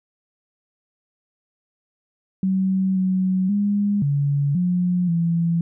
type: tone with pitch steps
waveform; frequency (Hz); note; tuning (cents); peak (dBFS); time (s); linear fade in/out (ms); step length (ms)
sine; 189.7 / 186.8 / 203.7 / 142.2 / 178.9 / 168.3; F#3 / F#3 / G#3 / C#3 / F3 / E3; +43 / +17 / -33 / +45 / +42 / +36; -17; 2.43-5.61; 2; 530
effects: none